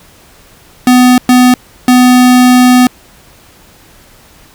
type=tone bursts at uneven times; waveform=square; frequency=250 Hz; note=B3; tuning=21 cents sharp; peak=-3 dBFS; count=3; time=0.87-1.18 / 1.29-1.54 / 1.88-2.87 s; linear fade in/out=2 ms; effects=pink hiss -41 dBFS RMS until 4.54 s